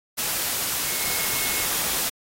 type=tone in noise; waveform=sine; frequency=2174 Hz; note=C#7; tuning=34 cents flat; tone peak=-34 dBFS; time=0.86-1.66 s; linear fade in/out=20 ms; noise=white; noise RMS=-25 dBFS; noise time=0.17-2.1 s; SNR=-12 dB; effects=AAC 48 kbps